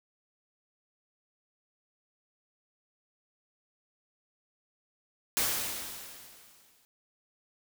white noise with exponential decay, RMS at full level -27 dBFS, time 5.37-6.85 s, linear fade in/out 0 ms, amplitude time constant 320 ms, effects none

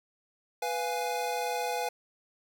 square chord, F diminished, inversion second, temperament equal, 493.9 / 698.5 / 830.6 Hz, Cb5 / F5 / Ab5, 0 / 0 / 0 cents, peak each -35 / -36 / -34 dBFS, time 0.62-1.89 s, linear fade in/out 5 ms, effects none

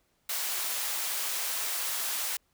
white high-pass noise, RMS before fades -32 dBFS, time 0.29-2.37 s, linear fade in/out 5 ms, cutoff 630 Hz, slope 12 dB/octave, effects pink hiss -72 dBFS RMS until 2.53 s

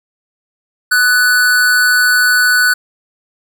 square tone with amplitude modulation, 1487 Hz, F#6, 8 cents sharp, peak -7 dBFS, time 0.91-2.74 s, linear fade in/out 10 ms, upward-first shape sine, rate 233 Hz, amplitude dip 45%, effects none

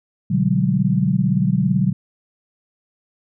sine chord, G# half-diminished seventh, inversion first, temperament equal with one note detuned, 123.47 / 146.83 / 185 / 202.7 Hz, B2 / D3 / F#3 / G#3, 0 / 0 / 0 / -42 cents, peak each -22 / -20 / -18 / -23 dBFS, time 0.3-1.93 s, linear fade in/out 10 ms, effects none

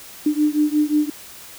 sine beating tone pair, 297.7 / 303.3 Hz, D4 / D#4, +24 / -44 cents, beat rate 5.6 Hz, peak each -18 / -19 dBFS, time 0.26-1.1 s, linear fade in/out 5 ms, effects white hiss -40 dBFS RMS until 1.58 s

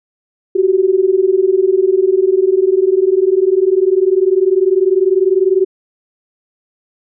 sine tone pair together, 368.6 / 388.7 Hz, F#4 / G4, -7 / -15 cents, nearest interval minor second, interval 92 cents, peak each -12 dBFS, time 0.55-5.65 s, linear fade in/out 10 ms, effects none

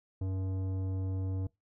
sine tone with tanh clipping, 94.7 Hz, F#2, 41 cents sharp, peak -33 dBFS, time 0.21-1.47 s, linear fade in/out 5 ms, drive 13 dB, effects noise-tail reverb RT60 0.2 s tail -23 dB re dry

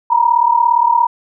sine tone pair together, 932.3 / 969.6 Hz, A#5 / B5, 0 / -32 cents, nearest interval minor second, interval 68 cents, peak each -12 dBFS, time 0.1-1.07 s, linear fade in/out 10 ms, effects none

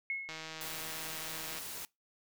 sine tone with exponential decay, 2177 Hz, C#7, 32 cents flat, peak -31 dBFS, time 0.1-0.66 s, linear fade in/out 1 ms, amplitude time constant 120 ms
click train, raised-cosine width 0.2 ms, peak -26 dBFS, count 207, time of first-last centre 0.29-1.586 s, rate 159 Hz
white noise, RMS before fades -43 dBFS, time 0.61-1.85 s, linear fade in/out 0 ms
effects noise-tail reverb RT60 0.2 s tail -23 dB re dry

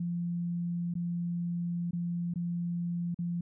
sine tone with dropouts, 172.8 Hz, F3, 18 cents flat, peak -30 dBFS, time 0-3.41 s, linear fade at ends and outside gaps 5 ms, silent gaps 0.94-0.952 / 1.91-1.931 / 2.339-2.357 / 3.145-3.188 s, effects none

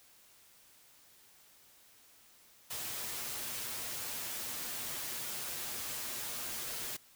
white noise with comb filter, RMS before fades -40 dBFS, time 2.7-6.97 s, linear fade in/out 10 ms, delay 8.3 ms, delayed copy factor +0.5, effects white hiss -62 dBFS RMS until 7.15 s

